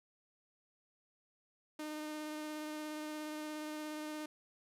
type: tone with vibrato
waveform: sawtooth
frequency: 305.1 Hz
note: D#4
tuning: 34 cents flat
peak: -37 dBFS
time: 1.79-4.26 s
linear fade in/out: 5 ms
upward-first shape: triangle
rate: 17 Hz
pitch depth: 14 cents each way
effects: resampled to 32000 Hz + 12-bit